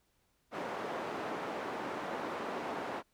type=band-pass noise; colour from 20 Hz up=white; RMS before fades=-39 dBFS; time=0.51-3.03 s; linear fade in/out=50 ms; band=240 to 960 Hz; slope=12 dB/octave; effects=pink hiss -75 dBFS RMS until 3.13 s